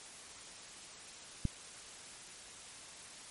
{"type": "click", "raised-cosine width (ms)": 5, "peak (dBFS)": -19, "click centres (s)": 1.453, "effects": ["white hiss -51 dBFS RMS until 3.3 s", "MP3 48 kbps"]}